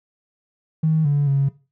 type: tone with pitch steps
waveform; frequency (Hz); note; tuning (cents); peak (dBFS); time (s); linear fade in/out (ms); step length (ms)
triangle; 158.1 / 143.9 / 138.6; D#3 / D3 / C#3; +28 / -35 / 0; -11; 0.83-1.49; 10; 220
effects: noise-tail reverb RT60 0.3 s tail -21 dB re dry + tanh soft clip ceiling -13 dBFS